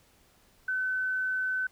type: tone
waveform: sine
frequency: 1517 Hz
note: F#6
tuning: 43 cents sharp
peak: -27 dBFS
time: 0.68-1.67 s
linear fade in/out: 5 ms
effects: pink hiss -63 dBFS RMS until 1.71 s